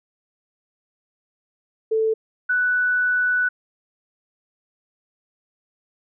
sine tone pair in turn, 441.6 / 1485.4 Hz, A4 / F#6, +6 / +6 cents, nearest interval octave + major sixth, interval 2100 cents, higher second, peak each -17 dBFS, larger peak neither, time 1.91-2.14 / 2.49-3.49 s, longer second, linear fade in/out 10 ms, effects none

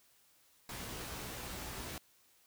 pink noise with comb filter, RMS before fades -44 dBFS, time 0.69-1.98 s, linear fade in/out 2 ms, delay 16 ms, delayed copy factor +0.6, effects white hiss -68 dBFS RMS until 2.46 s

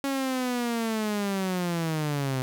sawtooth linear sweep, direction down, 277.2 to 127.5 Hz, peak -22 dBFS, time 0.04-2.42 s, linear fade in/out 0 ms, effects 9-bit

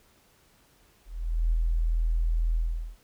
sine tone with ADSR envelope, 41 Hz, E1, 9 cents flat, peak -20 dBFS, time 1.05-2.97 s, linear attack 480 ms, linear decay 13 ms, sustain -2 dB, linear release 410 ms, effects pink hiss -62 dBFS RMS until 3.03 s

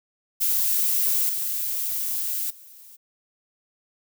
violet noise with level steps, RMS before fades -22 / -27 / -47 dBFS, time 0.4-2.97 s, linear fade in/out 20 ms, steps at 1.29 / 2.5 s, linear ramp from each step 5 ms, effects none

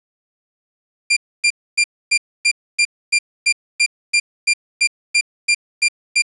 sawtooth tone bursts, 2387 Hz, D7, 28 cents sharp, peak -8 dBFS, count 16, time 1.1-6.222 s, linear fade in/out 10 ms, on 67 ms, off 270 ms, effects resampled to 24000 Hz + 7-bit

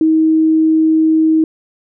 sine tone, 317.4 Hz, D#4, 35 cents sharp, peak -8 dBFS, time 0.01-1.44 s, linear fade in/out 2 ms, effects none

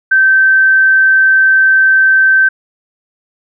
sine tone, 1550 Hz, G6, 20 cents flat, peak -5 dBFS, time 0.11-2.49 s, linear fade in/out 10 ms, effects none

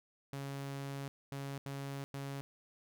sawtooth tone bursts at uneven times, 138.59 Hz, C#3, in tune, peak -36 dBFS, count 4, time 0.33-1.08 / 1.32-1.58 / 1.66-2.04 / 2.14-2.41 s, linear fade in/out 0 ms, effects none

